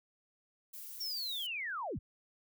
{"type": "noise", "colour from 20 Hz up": "violet", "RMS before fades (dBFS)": -47, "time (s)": [0.73, 1.47], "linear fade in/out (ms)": 10}
{"type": "linear sweep", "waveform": "sine", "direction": "down", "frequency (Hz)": [5590, 32.08], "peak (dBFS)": -36, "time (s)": [1, 1.99], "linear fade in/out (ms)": 10}
{"effects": []}